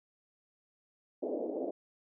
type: band-pass noise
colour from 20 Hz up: white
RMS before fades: -36 dBFS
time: 1.22-1.71 s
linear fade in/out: 10 ms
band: 250 to 620 Hz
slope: 48 dB/octave
effects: none